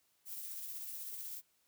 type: noise with tremolo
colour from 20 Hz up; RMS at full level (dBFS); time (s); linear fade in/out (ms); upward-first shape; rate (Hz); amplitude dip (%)
violet; -43; 0.25-1.42; 50; triangle; 16; 35
effects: white hiss -75 dBFS RMS until 1.67 s